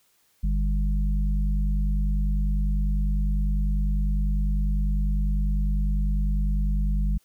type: harmonic tone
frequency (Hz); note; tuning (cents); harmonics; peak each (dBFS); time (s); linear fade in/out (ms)
50; G1; +35; 1 / 3 / 4; -21 / -31 / -33; 0.43-7.18; 10
effects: white hiss -65 dBFS RMS until 7.24 s

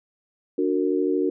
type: chord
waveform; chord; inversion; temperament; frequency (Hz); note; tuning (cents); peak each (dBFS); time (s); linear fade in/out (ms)
sine; D augmented; none; just; 293.7 / 367.1 / 458.9; D4 / F#4 / A#4; 0 / -14 / -27; -24 / -23 / -26; 0.58-1.3; 5
effects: none

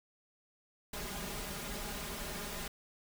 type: noise with comb filter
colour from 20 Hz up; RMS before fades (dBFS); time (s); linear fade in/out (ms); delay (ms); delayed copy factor
pink; -41; 0.93-2.68; 5; 4.9; +0.85
effects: none

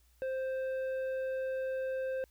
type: tone with tanh clipping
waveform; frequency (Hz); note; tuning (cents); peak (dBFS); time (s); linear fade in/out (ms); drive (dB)
triangle; 524; C5; +2; -34; 0.22-2.24; 0; 12
effects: added 60 Hz sine -64 dBFS peak until 2.3 s + white hiss -71 dBFS RMS until 2.3 s

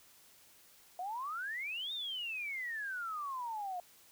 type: exponential two-way sweep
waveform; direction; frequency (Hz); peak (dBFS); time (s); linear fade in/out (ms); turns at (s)
sine; up then down; 698.5 to 3729 to 698.5; -37; 0.99-3.8; 2; 1.93
effects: white hiss -62 dBFS RMS until 4.11 s

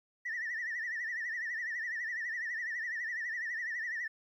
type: tone with vibrato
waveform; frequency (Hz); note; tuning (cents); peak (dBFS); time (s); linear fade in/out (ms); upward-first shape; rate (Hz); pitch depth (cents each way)
sine; 1864.7; A#6; 0; -33; 0.25-4.08; 10; triangle; 12; 130
effects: tanh soft clip ceiling -31 dBFS + 12-bit

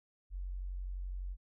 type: tone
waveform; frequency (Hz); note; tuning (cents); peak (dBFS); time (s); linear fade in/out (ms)
sine; 45.89; F#1; -14; -37; 0.3-1.37; 50
effects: none

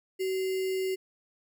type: tone with sample-and-hold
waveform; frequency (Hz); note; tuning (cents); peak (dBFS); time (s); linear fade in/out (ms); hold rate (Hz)
sine; 378; F#4; +37; -27; 0.19-0.96; 20; 2450
effects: none

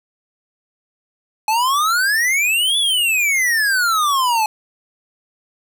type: exponential two-way sweep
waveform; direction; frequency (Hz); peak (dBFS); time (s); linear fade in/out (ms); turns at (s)
square; up then down; 845 to 3484 to 845; -15; 1.48-4.46; 2; 2.78
effects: none

